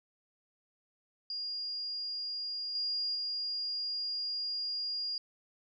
sine tone with level steps, 4834 Hz, D8, 49 cents sharp, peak -35 / -31 / -33 dBFS, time 1.3-5.18 s, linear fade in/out 2 ms, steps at 2.75 / 3.15 s, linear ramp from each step 2 ms, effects none

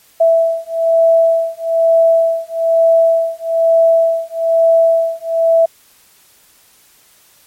sine beating tone pair, 659.3 / 660.4 Hz, E5 / E5, 0 / +3 cents, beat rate 1.1 Hz, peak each -12 dBFS, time 0.2-5.66 s, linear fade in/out 10 ms, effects white hiss -49 dBFS RMS until 7.46 s + MP3 64 kbps

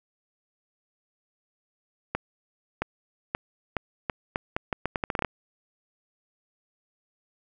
accelerating click train, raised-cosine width 0.5 ms, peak -11 dBFS, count 16, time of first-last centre 2.15-5.248 s, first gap 670 ms, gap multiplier 0.79, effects none

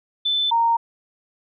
sine tone pair in turn, 3520 / 925.9 Hz, A7 / A#5, 0 / -12 cents, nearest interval octave + major seventh, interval 2312 cents, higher first, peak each -18 / -15 dBFS, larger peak second, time 0.25-0.51 / 0.51-0.77 s, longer neither, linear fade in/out 10 ms, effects none

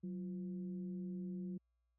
sine tone with frequency modulation, 185 Hz, F#3, in tune, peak -40 dBFS, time 0.03-1.58 s, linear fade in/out 10 ms, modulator 162 Hz, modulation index 0.55, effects added 60 Hz sine -70 dBFS peak until 1.98 s + high-pass 100 Hz 12 dB/octave

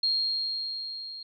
sine tone with level ramp, 4237 Hz, C8, 21 cents sharp, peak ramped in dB -22 to -38 dBFS, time 0.03-1.23 s, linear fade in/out 5 ms, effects none

